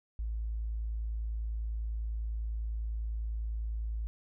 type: tone with tanh clipping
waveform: triangle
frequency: 55 Hz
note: A1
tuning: in tune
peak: -32 dBFS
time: 0.19-4.07 s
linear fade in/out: 0 ms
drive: 4 dB
effects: none